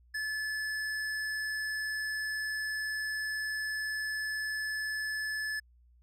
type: tone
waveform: square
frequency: 1729 Hz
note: A6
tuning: 31 cents flat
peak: -33 dBFS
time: 0.14-5.6 s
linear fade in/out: 10 ms
effects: added 60 Hz sine -59 dBFS peak until 6.02 s + low-pass 10000 Hz 12 dB/octave